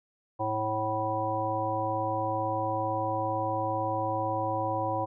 harmonic tone, 108.9 Hz, A2, 17 cents flat, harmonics 1 / 3 / 5 / 7 / 9, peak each -36 / -36 / -33 / -32 / -32 dBFS, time 0.39-5.06 s, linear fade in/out 20 ms, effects none

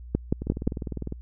two click trains, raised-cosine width 3 ms, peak -19 / -9 dBFS, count 15 / 4, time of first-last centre 0.42-1.124 / 0.15-0.675 s, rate 19.9 / 5.71 Hz, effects added 60 Hz sine -39 dBFS peak until 1.21 s

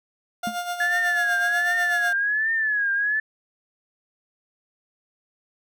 30% pulse tone with tremolo, 705 Hz, F5, 16 cents sharp, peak -22 dBFS, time 0.43-2.13 s, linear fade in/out 5 ms, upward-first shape sine, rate 8.1 Hz, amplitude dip 60%
triangle tone with exponential decay, 217.3 Hz, A3, 21 cents flat, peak -22 dBFS, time 0.47-0.59 s, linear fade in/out 2 ms, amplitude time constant 24 ms
sine tone with vibrato, 1702 Hz, G#6, 42 cents sharp, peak -20 dBFS, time 0.8-3.2 s, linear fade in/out 5 ms, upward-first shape triangle, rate 1.3 Hz, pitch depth 120 cents each way
effects none

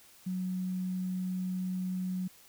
sine tone with quantisation, 184.4 Hz, F#3, 6 cents flat, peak -31 dBFS, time 0.26-2.28 s, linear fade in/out 10 ms, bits 10, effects white hiss -58 dBFS RMS until 2.48 s

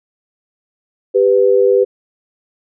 sine tone pair together, 394.8 / 496.1 Hz, G4 / B4, +12 / +8 cents, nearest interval major third, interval 396 cents, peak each -11 dBFS, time 1.14-1.85 s, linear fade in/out 20 ms, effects none

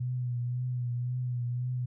sine tone with vibrato, 123.47 Hz, B2, in tune, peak -29 dBFS, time 0-1.86 s, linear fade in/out 10 ms, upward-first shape triangle, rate 1.9 Hz, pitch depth 43 cents each way, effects none

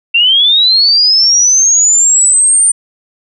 sine linear sweep, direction up, 2700 to 9040 Hz, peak -5 dBFS, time 0.14-2.72 s, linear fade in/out 10 ms, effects none

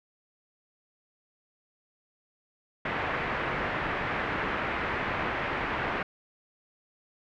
white low-pass noise, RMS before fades -31 dBFS, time 2.85-6.03 s, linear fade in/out 5 ms, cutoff 2100 Hz, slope 24 dB/octave, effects none

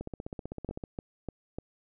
two click trains, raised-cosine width 2 ms, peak -22 / -24 dBFS, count 4 / 14, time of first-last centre 0.69-1.586 / 0.01-0.838 s, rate 3.35 / 15.7 Hz, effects none

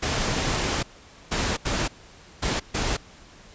pink noise bursts at uneven times, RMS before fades -25 dBFS, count 5, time 0.02-0.83 / 1.31-1.57 / 1.65-1.88 / 2.42-2.6 / 2.74-2.97 s, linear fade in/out 10 ms, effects pink hiss -49 dBFS RMS until 3.54 s + resampled to 16000 Hz

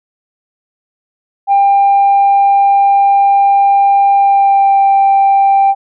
sine tone with pitch glide, 796 to 787.3 Hz, G5 to G5, +26 to +7 cents, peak -4 dBFS, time 1.47-5.75 s, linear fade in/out 50 ms, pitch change -19 cents, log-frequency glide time 4.16-4.78 s, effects tanh soft clip ceiling -3 dBFS

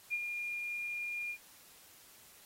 sine tone with ADSR envelope, 2415 Hz, D7, 48 cents sharp, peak -30 dBFS, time 0.1-1.38 s, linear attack 34 ms, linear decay 47 ms, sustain -6 dB, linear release 73 ms, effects white hiss -59 dBFS RMS until 2.45 s + AAC 48 kbps

